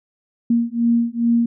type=beating tone pair; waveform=sine; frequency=233.1 / 235.5 Hz; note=A#3 / A#3; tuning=0 / +18 cents; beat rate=2.4 Hz; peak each=-18 dBFS; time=0.5-1.46 s; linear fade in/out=5 ms; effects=none